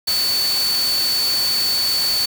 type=tone in noise; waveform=sine; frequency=4476 Hz; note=C#8; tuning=16 cents sharp; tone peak=-17 dBFS; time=0.07-2.26 s; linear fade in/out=10 ms; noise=white; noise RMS=-25 dBFS; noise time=0.07-2.26 s; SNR=+5 dB; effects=none